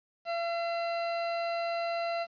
40% pulse tone, 679 Hz, F5, 49 cents flat, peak -29 dBFS, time 0.25-2.27 s, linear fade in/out 50 ms, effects resampled to 11025 Hz + 10-bit

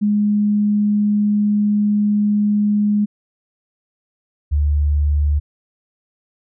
sine tone pair in turn, 207.7 / 73.43 Hz, G#3 / D2, 0 / 0 cents, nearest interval octave + tritone, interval 1800 cents, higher first, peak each -13 dBFS, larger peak neither, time 0.01-3.06 / 4.51-5.4 s, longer first, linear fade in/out 20 ms, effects none

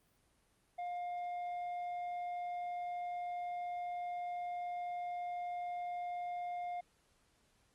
sine tone with tanh clipping, 708 Hz, F5, 23 cents sharp, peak -39 dBFS, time 0.78-6.81 s, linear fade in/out 10 ms, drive 5 dB, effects pink hiss -73 dBFS RMS until 7.74 s + Opus 32 kbps

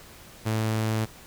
sawtooth tone, 110 Hz, A2, in tune, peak -20 dBFS, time 0.45-1.06 s, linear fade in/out 20 ms, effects pink hiss -48 dBFS RMS until 1.26 s

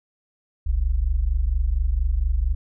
sine tone pair together, 41.1 / 65.4 Hz, E1 / C2, -4 / 0 cents, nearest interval minor sixth, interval 804 cents, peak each -21 dBFS, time 0.66-2.55 s, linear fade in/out 10 ms, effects none

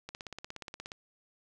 click train, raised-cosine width 0.2 ms, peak -24 dBFS, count 15, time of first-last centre 0.09-0.918 s, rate 16.9 Hz, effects none

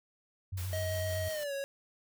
sine tone with vibrato, 92.5 Hz, F#2, in tune, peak -34 dBFS, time 0.52-1.29 s, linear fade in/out 10 ms, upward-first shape sine, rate 7.9 Hz, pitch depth 58 cents each way
white noise with tremolo, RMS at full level -45 dBFS, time 0.57-1.44 s, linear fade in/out 5 ms, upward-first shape sine, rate 5.8 Hz, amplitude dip 25%
square tone with pitch glide, 632 to 553.4 Hz, D#5 to C#5, +27 to -3 cents, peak -35 dBFS, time 0.73-1.64 s, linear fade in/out 0 ms, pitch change -230 cents, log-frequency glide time 1.31-1.53 s
effects none

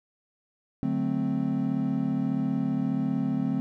triangle chord, D dominant seventh, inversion none, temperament equal, 146.83 / 185 / 220 / 261.6 Hz, D3 / F#3 / A3 / C4, 0 / 0 / 0 / 0 cents, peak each -30 / -30 / -28 / -26 dBFS, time 0.83-3.6 s, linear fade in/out 0 ms, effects none

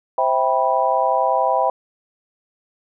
sine chord, C major seventh, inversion none, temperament just, 523.3 / 654.1 / 784.9 / 981.1 Hz, C5 / E5 / G5 / B5, 0 / -14 / +2 / -12 cents, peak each -22 / -21 / -20 / -20 dBFS, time 0.18-1.7 s, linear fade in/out 2 ms, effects none

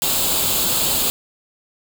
white noise with comb filter, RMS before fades -19 dBFS, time 0.02-1.1 s, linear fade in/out 0 ms, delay 0.26 ms, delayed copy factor +0.65, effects none

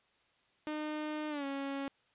sawtooth tone with pitch glide, 304.6 to 276.1 Hz, D#4 to C#4, -37 to -7 cents, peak -32 dBFS, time 0.67-1.88 s, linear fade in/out 0 ms, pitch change -170 cents, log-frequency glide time 1.29-1.45 s, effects white hiss -71 dBFS RMS until 2.14 s + resampled to 8000 Hz

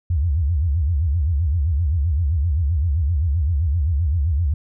sine tone with vibrato, 77.78 Hz, D#2, in tune, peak -16 dBFS, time 0.1-4.54 s, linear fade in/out 5 ms, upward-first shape sine, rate 7.7 Hz, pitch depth 250 cents each way, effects none

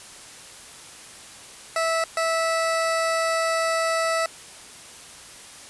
20% pulse tone bursts at uneven times, 655 Hz, E5, 11 cents flat, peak -16 dBFS, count 2, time 1.76-2.04 / 2.17-4.26 s, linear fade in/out 2 ms, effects white hiss -43 dBFS RMS until 5.69 s + resampled to 24000 Hz

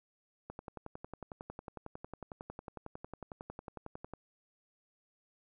click train, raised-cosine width 1 ms, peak -29 dBFS, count 41, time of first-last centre 0.5-4.136 s, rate 11 Hz, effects none

